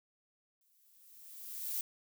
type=noise with exponential growth; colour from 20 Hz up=violet; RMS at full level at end=-35 dBFS; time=0.61-1.81 s; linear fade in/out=2 ms; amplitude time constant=260 ms; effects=none